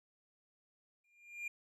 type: tone with exponential growth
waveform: triangle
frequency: 2400 Hz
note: D7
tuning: 37 cents sharp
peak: -35 dBFS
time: 1.04-1.48 s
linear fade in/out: 5 ms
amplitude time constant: 95 ms
effects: resampled to 32000 Hz